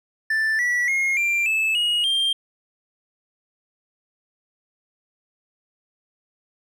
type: tone with pitch steps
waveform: triangle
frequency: 1766 / 1948.2 / 2149 / 2371 / 2616 / 2885 / 3183 Hz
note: A6 / B6 / C7 / D7 / E7 / F#7 / G7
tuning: +6 / -24 / +46 / +16 / -14 / -44 / +26 cents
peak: -17 dBFS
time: 0.3-2.33 s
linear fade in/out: 5 ms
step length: 290 ms
effects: none